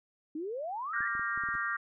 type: exponential sweep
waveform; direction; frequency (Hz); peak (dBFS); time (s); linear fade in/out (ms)
sine; up; 293.7 to 1975.5; -34; 0.35-1.08; 5
type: chord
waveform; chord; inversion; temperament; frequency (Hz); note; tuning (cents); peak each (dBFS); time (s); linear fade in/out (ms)
sine; G minor seventh; second; equal with one note detuned; 1174.7 / 1396.9 / 1597.2 / 1864.7; D6 / F6 / G6 / Bb6; 0 / 0 / +32 / 0; -36; 0.93-1.77; 10
type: clicks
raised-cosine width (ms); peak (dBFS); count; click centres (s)
3; -37; 7; 1.006 / 1.152 / 1.195 / 1.376 / 1.437 / 1.488 / 1.552
type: noise with exponential decay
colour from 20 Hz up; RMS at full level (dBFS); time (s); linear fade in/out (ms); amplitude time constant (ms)
brown; -47; 1.54-1.61; 1; 15
effects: none